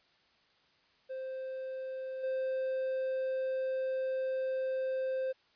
triangle tone with level steps, 523.3 Hz, C5, in tune, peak -35 / -29 dBFS, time 1.09-5.33 s, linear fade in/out 20 ms, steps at 2.23 s, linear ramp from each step 10 ms, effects white hiss -68 dBFS RMS until 5.55 s + resampled to 11025 Hz

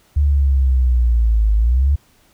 sine linear two-way sweep, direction down then up, 73.42 to 51.91 to 73.42 Hz, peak -11 dBFS, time 0.16-1.96 s, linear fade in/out 10 ms, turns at 1.54 s, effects pink hiss -55 dBFS RMS until 2.33 s

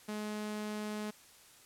sawtooth tone, 211.5 Hz, G#3, 32 cents sharp, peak -33 dBFS, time 0.08-1.11 s, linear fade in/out 10 ms, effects white hiss -59 dBFS RMS until 1.65 s + low-pass 12000 Hz 12 dB/octave

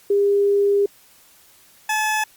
sine / 20% pulse tone pair in turn, 402.9 / 860.6 Hz, G4 / A5, +48 / -39 cents, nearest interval octave + minor second, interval 1313 cents, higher second, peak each -14 dBFS, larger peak neither, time 0.1-0.86 / 1.89-2.24 s, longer first, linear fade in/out 5 ms, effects white hiss -52 dBFS RMS until 2.36 s + Opus 48 kbps

